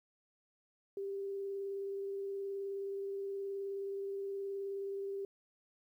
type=tone with vibrato; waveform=sine; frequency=394.7 Hz; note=G4; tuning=12 cents sharp; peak=-37 dBFS; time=0.97-5.25 s; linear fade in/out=2 ms; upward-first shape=sine; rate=19 Hz; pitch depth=13 cents each way; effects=12-bit